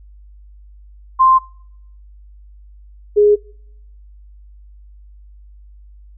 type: tone pair in turn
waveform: sine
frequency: 1046.5 / 415.3 Hz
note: C6 / G#4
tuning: 0 / 0 cents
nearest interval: octave + major third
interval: 1600 cents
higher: first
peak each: -7 dBFS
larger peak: neither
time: 1.19-1.39 / 3.16-3.36 s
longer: neither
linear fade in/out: 20 ms
effects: noise-tail reverb RT60 0.7 s tail -25 dB re dry + added 50 Hz sine -39 dBFS peak until 6.17 s